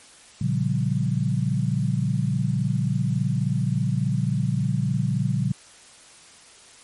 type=chord; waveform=sine; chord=G half-diminished seventh; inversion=first; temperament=just; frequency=117.6 / 141.12 / 176.4 / 196 Hz; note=Bb2 / Db3 / F3 / G3; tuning=+16 / +31 / +18 / 0 cents; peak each=-25 / -24 / -27 / -29 dBFS; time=0.41-5.52 s; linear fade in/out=5 ms; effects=white hiss -49 dBFS RMS until 6.83 s + MP3 48 kbps